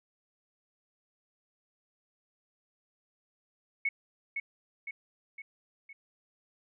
sine tone with echo, 2205 Hz, C#7, 10 cents flat, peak -26 dBFS, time 3.85-3.89 s, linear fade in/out 5 ms, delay 510 ms, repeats 4, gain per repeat -5 dB, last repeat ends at 5.93 s, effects none

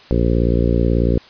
harmonic tone, 58.27 Hz, A#1, in tune, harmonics 1 / 2 / 3 / 4 / 5 / 6 / 7 / 8 / 9, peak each -17 / -20 / -22 / -23 / -24 / -25 / -25 / -26 / -27 dBFS, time 0.11-1.18 s, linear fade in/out 0 ms, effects white hiss -44 dBFS RMS until 1.29 s + resampled to 11025 Hz

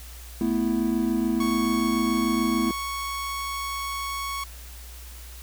triangle chord, A suspended second, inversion none, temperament equal, 220 / 246.9 / 329.6 Hz, A3 / B3 / E4, 0 / 0 / 0 cents, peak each -24 dBFS, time 0.41-2.71 s, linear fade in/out 2 ms
sawtooth tone, 1108.7 Hz, C#6, in tune, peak -25 dBFS, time 1.4-4.44 s, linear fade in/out 5 ms
effects added 60 Hz sine -40 dBFS peak until 5.42 s + white hiss -46 dBFS RMS until 5.42 s

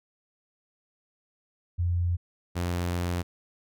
sine / sawtooth tone pair in turn, 87.31 / 87.77 Hz, F2 / F2, 0 / +9 cents, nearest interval unison, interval 9 cents, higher second, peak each -23 dBFS, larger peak neither, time 1.78-2.17 / 2.55-3.23 s, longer second, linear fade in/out 20 ms, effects none

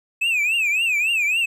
triangle tone with vibrato, 2544 Hz, D#7, 38 cents sharp, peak -16 dBFS, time 0.21-1.46 s, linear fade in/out 10 ms, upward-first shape triangle, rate 3.6 Hz, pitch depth 190 cents each way, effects none

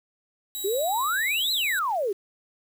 10% pulse tone, 3870 Hz, B7, 36 cents flat, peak -23 dBFS, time 0.55-1.79 s, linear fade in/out 0 ms
sine exponential two-way sweep, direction up then down, 370 to 4186 to 370 Hz, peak -23 dBFS, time 0.64-2.13 s, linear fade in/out 10 ms, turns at 1.52 s
effects 8-bit

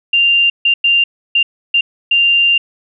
sine tone bursts at uneven times, 2787 Hz, F7, 4 cents flat, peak -8 dBFS, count 6, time 0.13-0.5 / 0.65-0.74 / 0.84-1.04 / 1.35-1.43 / 1.74-1.81 / 2.11-2.58 s, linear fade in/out 5 ms, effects none

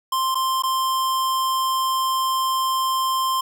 square tone with dropouts, 1050 Hz, C6, 6 cents sharp, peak -20 dBFS, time 0.12-3.41 s, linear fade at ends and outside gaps 5 ms, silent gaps 0.346-0.353 / 0.623-0.635 s, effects none

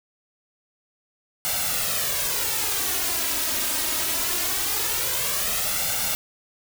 white noise with flanger, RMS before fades -25 dBFS, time 1.45-6.15 s, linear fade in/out 0 ms, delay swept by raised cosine 1.4 to 3.2 ms, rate 0.22 Hz, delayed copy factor +0.65, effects none

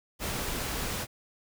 pink noise, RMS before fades -33 dBFS, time 0.19-1.07 s, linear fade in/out 50 ms, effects none

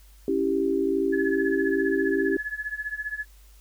sine chord, C# diminished, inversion none, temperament equal, 277.2 / 329.6 / 392 Hz, C#4 / E4 / G4, 0 / 0 / 0 cents, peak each -27 / -27 / -24 dBFS, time 0.28-2.37 s, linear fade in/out 2 ms
sine tone with tremolo, 1707 Hz, G#6, 47 cents sharp, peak -25 dBFS, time 1.12-3.25 s, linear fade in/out 20 ms, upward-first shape triangle, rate 15 Hz, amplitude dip 95%
effects added 50 Hz sine -49 dBFS peak until 3.6 s + white hiss -59 dBFS RMS until 3.6 s

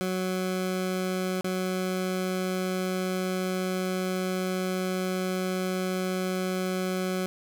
20% pulse tone with dropouts, 185.2 Hz, F#3, 2 cents sharp, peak -22 dBFS, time 0.01-7.26 s, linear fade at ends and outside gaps 0 ms, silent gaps 1.409-1.444 s, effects none

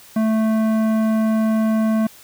sine tone with tanh clipping, 220 Hz, A3, in tune, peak -17 dBFS, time 0.16-2.07 s, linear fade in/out 5 ms, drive 14 dB, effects white hiss -45 dBFS RMS until 2.23 s

